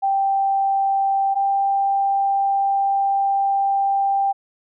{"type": "tone pair in turn", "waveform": "sine", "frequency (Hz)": [784, 789.5], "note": ["G5", "G5"], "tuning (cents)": [0, 12], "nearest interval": "unison", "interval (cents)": 12, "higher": "second", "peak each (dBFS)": [-16, -16], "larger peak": "neither", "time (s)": [[0.02, 1.35], [1.35, 4.33]], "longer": "second", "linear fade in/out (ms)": 20, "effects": []}